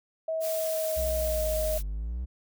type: tone with pitch glide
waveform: sine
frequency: 643 to 624.7 Hz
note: E5 to D#5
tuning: -43 to +7 cents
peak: -27 dBFS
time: 0.28-1.78 s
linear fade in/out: 5 ms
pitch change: -50 cents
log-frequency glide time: 0.47-1.34 s
type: noise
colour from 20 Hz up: blue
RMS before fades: -36 dBFS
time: 0.4-1.83 s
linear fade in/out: 50 ms
type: exponential two-way sweep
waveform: triangle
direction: down then up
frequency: 64 to 48.23 to 64 Hz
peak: -28 dBFS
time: 0.96-2.26 s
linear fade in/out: 20 ms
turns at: 1.82 s
effects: none